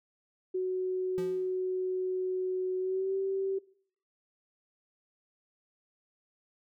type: tone with pitch glide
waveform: sine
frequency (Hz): 370.7 to 386.7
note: F#4 to G4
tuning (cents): +3 to -24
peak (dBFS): -28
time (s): 0.54-3.59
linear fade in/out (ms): 10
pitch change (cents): +73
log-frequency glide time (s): 2.79-3.15
type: tone with exponential decay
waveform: square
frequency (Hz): 174.61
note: F3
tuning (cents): 0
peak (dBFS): -36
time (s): 1.18-1.6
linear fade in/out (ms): 0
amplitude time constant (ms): 90
effects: noise-tail reverb RT60 0.6 s tail -21 dB re dry